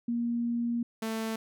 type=tone pair in turn; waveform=sine / sawtooth; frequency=236.2 / 222.5 Hz; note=A#3 / A3; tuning=+23 / +20 cents; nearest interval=minor second; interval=103 cents; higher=first; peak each=-27 dBFS; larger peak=neither; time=0.08-0.83 / 1.02-1.36 s; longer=first; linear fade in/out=5 ms; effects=none